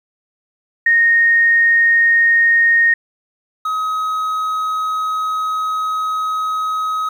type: tone pair in turn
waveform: sine / triangle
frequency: 1854 / 1268.7 Hz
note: A#6 / D#6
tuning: -10 / +33 cents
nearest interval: perfect fifth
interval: 657 cents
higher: first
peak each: -9 / -15 dBFS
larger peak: first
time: 0.86-2.94 / 3.65-7.09 s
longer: second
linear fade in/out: 5 ms
effects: 8-bit